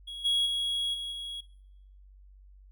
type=tone with level steps; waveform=triangle; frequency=3322 Hz; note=G#7; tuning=in tune; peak=-36 / -22 / -26 / -32 / -34 dBFS; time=0.07-1.41 s; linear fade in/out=10 ms; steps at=0.24 / 0.45 / 0.93 / 1.11 s; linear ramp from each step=20 ms; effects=noise-tail reverb RT60 0.9 s tail -20 dB re dry + added 48 Hz sine -51 dBFS peak until 2.71 s